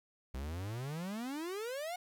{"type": "exponential sweep", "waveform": "45% pulse", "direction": "up", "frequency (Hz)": [62, 740], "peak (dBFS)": -38, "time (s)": [0.34, 1.96], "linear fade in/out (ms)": 5, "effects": ["11-bit"]}